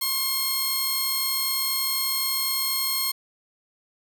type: tone pair together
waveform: 10% pulse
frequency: 1071 / 4284 Hz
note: C6 / C8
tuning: +40 / +40 cents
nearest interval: 2 octaves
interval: 2400 cents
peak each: -22 / -18 dBFS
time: 0.01-3.12 s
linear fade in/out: 10 ms
effects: none